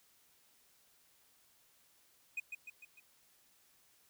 triangle tone with echo, 2489 Hz, D#7, in tune, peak -34 dBFS, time 2.37-2.4 s, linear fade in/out 5 ms, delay 150 ms, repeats 4, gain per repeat -5 dB, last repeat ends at 3 s, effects white hiss -69 dBFS RMS until 4.09 s

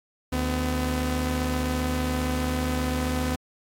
sawtooth tone pair together, 75.13 / 252.7 Hz, D2 / B3, +40 / +40 cents, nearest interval octave + major sixth, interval 2100 cents, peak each -23 dBFS, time 0.32-3.36 s, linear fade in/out 10 ms, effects AAC 64 kbps

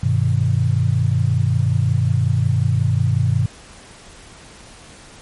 sine chord, G augmented, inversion none, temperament equal with one note detuned, 98 / 123.47 / 154.67 Hz, G2 / B2 / D#3, 0 / 0 / -10 cents, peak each -18 / -17 / -21 dBFS, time 0.03-3.46 s, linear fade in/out 5 ms, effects pink hiss -42 dBFS RMS until 5.21 s + MP3 48 kbps

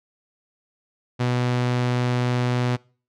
sawtooth tone, 123.47 Hz, B2, in tune, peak -16 dBFS, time 1.19-2.77 s, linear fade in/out 20 ms, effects noise-tail reverb RT60 0.4 s tail -24 dB re dry + low-pass 5000 Hz 12 dB/octave

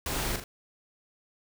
pink noise with echo, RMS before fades -32 dBFS, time 0.06-0.36 s, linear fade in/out 2 ms, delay 40 ms, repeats 2, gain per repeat -6 dB, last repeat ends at 0.44 s, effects none

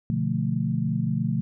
sine chord, B half-diminished seventh, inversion none, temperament equal, 123.47 / 146.83 / 174.61 / 220 Hz, B2 / D3 / F3 / A3, 0 / 0 / 0 / 0 cents, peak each -28 dBFS, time 0.1-1.41 s, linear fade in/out 0 ms, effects none

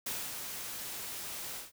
white noise with ADSR envelope, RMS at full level -36 dBFS, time 0.06-1.72 s, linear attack 6 ms, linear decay 240 ms, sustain -5 dB, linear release 160 ms, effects none

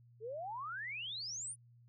sine exponential sweep, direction up, 415.3 to 9956 Hz, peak -40 dBFS, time 0.2-1.56 s, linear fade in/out 50 ms, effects added 119 Hz sine -60 dBFS peak until 1.88 s

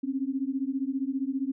sine beating tone pair, 261.6 / 276.6 Hz, C4 / C#4, 0 / -4 cents, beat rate 15 Hz, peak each -30 dBFS, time 0.03-1.52 s, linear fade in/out 10 ms, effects none

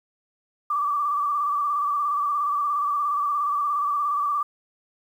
sine tone with vibrato, 1166 Hz, D6, 13 cents flat, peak -21 dBFS, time 0.7-4.43 s, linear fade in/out 5 ms, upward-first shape square, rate 17 Hz, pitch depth 39 cents each way, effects 9-bit

